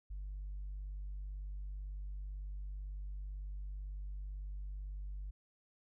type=tone; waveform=sine; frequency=49 Hz; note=G1; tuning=in tune; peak=-39 dBFS; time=0.1-5.31 s; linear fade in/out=10 ms; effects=tanh soft clip ceiling -38 dBFS